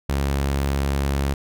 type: tone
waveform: sawtooth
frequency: 69.3 Hz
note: C#2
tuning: in tune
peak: -16 dBFS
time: 0.09-1.34 s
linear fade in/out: 5 ms
effects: none